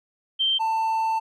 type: tone pair in turn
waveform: sine / triangle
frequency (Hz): 3136 / 891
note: G7 / A5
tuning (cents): 0 / +22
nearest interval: octave + minor seventh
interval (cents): 2178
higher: first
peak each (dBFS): -19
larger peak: neither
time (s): 0.39-0.59 / 0.59-1.2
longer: second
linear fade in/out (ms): 20
effects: none